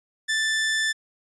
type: tone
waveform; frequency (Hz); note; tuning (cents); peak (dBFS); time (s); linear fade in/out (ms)
sawtooth; 1763; A6; +3; -18; 0.28-0.93; 20
effects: resampled to 22050 Hz